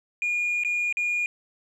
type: tone with dropouts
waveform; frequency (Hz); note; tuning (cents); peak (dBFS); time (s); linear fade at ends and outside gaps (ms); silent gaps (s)
sine; 2431; D#7; -41; -21; 0.22-1.26; 1; 0.636-0.648 / 0.926-0.97
effects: tanh soft clip ceiling -21 dBFS + 10-bit